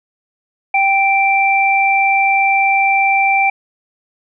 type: tone pair together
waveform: sine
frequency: 784 / 2349 Hz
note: G5 / D7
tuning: 0 / 0 cents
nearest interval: octave + perfect fifth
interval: 1900 cents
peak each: -13 dBFS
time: 0.74-3.5 s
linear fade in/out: 5 ms
effects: none